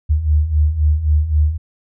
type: beating tone pair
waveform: sine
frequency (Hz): 73.42 / 77.22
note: D2 / D#2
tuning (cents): 0 / -13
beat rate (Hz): 3.8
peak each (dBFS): -18 / -13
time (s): 0.09-1.58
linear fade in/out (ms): 20
effects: none